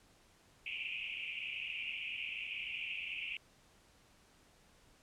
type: band-pass noise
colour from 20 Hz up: pink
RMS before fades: -42 dBFS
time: 0.66-3.37 s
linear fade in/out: 2 ms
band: 2300 to 2900 Hz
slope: 96 dB/octave
effects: pink hiss -66 dBFS RMS until 5.02 s + low-pass 10000 Hz 12 dB/octave